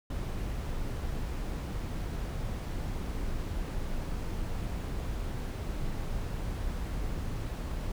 brown noise, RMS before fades -34 dBFS, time 0.1-7.92 s, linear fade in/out 5 ms, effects none

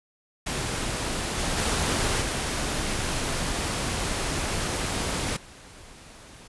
pink noise with level steps, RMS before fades -29 / -27 / -25 / -28 / -47 dBFS, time 0.46-6.48 s, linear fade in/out 10 ms, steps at 1.38 / 1.57 / 2.21 / 5.36 s, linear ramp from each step 10 ms, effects resampled to 24000 Hz

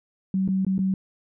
sine tone with dropouts, 190.3 Hz, F#3, 49 cents sharp, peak -20 dBFS, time 0.34-0.94 s, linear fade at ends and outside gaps 2 ms, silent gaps 0.478-0.487 / 0.649-0.666 / 0.781-0.79 s, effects none

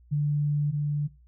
sine tone pair in turn, 146.83 / 146.83 Hz, D3 / D3, 0 / 0 cents, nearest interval unison, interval 0 cents, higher neither, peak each -22 / -24 dBFS, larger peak first, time 0.11-0.72 / 0.72-1.08 s, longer first, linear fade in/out 20 ms, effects noise-tail reverb RT60 0.3 s tail -20 dB re dry + added 60 Hz sine -53 dBFS peak until 1.27 s

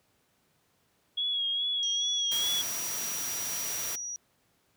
sine tone with vibrato, 3322 Hz, G#7, in tune, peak -27 dBFS, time 1.17-2.62 s, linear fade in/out 10 ms, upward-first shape sine, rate 2.4 Hz, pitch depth 40 cents each way
sine tone, 5790 Hz, F#8, 38 cents flat, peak -34 dBFS, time 1.83-4.16 s, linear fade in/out 0 ms
white noise, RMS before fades -36 dBFS, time 2.31-3.96 s, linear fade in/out 10 ms
effects pink hiss -70 dBFS RMS until 4.76 s + high-pass 80 Hz 12 dB/octave

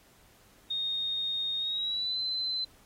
sine tone with pitch glide, 3700 to 4058 Hz, A#7 to B7, -14 to +46 cents, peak -29 dBFS, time 0.7-2.65 s, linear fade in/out 10 ms, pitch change +160 cents, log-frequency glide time 1.58-2.19 s, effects pink hiss -61 dBFS RMS until 2.85 s + AAC 48 kbps

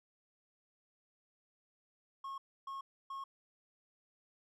triangle tone bursts, 1088 Hz, C#6, 33 cents flat, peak -39 dBFS, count 3, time 2.24-3.24 s, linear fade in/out 5 ms, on 140 ms, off 290 ms, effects none

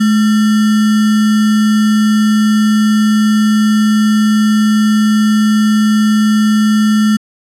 sine tone with sample-and-hold, 213.7 Hz, G#3, 50 cents sharp, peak -7 dBFS, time 0-7.17 s, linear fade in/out 10 ms, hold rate 1575 Hz, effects low-pass 11000 Hz 12 dB/octave

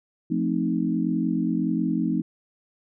sine chord, F dominant seventh, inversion none, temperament equal, 174.61 / 220 / 261.6 / 311.1 Hz, F3 / A3 / C4 / Eb4, 0 / 0 / 0 / 0 cents, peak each -27 dBFS, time 0.3-2.22 s, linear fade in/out 10 ms, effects none

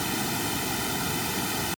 pink noise with comb filter, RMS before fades -28 dBFS, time 0-1.74 s, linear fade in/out 0 ms, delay 1.8 ms, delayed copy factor -0.95, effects high-pass 80 Hz 12 dB/octave + MP3 96 kbps

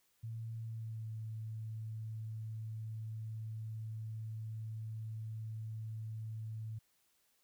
sine tone with pitch glide, 113.2 to 110.3 Hz, A2 to A2, +50 to +5 cents, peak -40 dBFS, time 0.23-6.79 s, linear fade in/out 10 ms, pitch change -45 cents, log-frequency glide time 0.61-1.12 s, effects white hiss -75 dBFS RMS until 7.43 s

